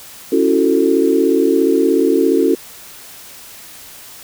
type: chord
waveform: sine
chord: F# minor seventh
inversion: second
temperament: just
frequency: 277.5 / 333 / 370 / 444 Hz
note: C#4 / E4 / F#4 / A4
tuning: +2 / +18 / 0 / +16 cents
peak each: -16 dBFS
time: 0.32-2.55 s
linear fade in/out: 5 ms
effects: white hiss -37 dBFS RMS until 4.23 s